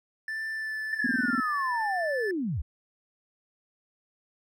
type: tone with vibrato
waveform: triangle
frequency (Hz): 1760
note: A6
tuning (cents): 0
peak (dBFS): -29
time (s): 0.28-2.31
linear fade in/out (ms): 2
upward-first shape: sine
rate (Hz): 1.4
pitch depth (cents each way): 12
type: linear sweep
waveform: sine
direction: down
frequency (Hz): 1807 to 52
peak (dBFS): -27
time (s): 0.92-2.62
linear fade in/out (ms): 10
type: tone bursts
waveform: sine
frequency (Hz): 247.6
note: B3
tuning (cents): +5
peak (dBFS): -24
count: 8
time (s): 1.04-1.402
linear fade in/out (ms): 5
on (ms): 26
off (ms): 22
effects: none